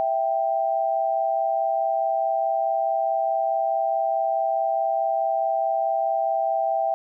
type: tone pair together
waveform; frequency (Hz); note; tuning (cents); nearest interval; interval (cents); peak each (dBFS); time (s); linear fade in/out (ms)
sine; 659.3 / 784; E5 / G5; 0 / 0; minor third; 300; -23; 0-6.94; 0
effects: none